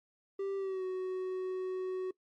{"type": "tone with pitch glide", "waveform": "triangle", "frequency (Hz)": [392, 372.1], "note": ["G4", "F#4"], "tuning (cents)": [0, 10], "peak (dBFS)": -31, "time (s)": [0.39, 2.11], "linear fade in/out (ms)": 5, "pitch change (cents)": -90, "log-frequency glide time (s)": [0.57, 0.84], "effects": ["noise-tail reverb RT60 0.1 s tail -21 dB re dry", "MP3 48 kbps"]}